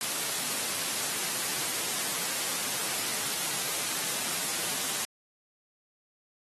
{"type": "high-pass noise", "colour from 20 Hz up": "white", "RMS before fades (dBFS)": -31, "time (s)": [0.01, 5.05], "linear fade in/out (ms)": 0, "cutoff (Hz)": 120, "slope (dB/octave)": 24, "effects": ["AAC 32 kbps"]}